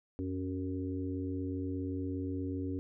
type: harmonic tone with a mistuned harmonic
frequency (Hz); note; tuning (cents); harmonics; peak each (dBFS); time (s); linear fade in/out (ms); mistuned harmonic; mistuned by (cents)
92.5; F#2; 0; 1 / 3 / 4 / 5; -38 / -36 / -43 / -46; 0.19-2.79; 0; 4; +21
effects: none